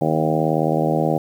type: harmonic tone with a mistuned harmonic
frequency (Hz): 78.8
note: D#2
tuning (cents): +23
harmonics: 2 / 3 / 4 / 5 / 6 / 7 / 8 / 9 / 10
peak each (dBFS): -22 / -26 / -24 / -27 / -26 / -24 / -28 / -26 / -27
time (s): 0.01-1.18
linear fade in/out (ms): 5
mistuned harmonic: 2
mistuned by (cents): -19
effects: 8-bit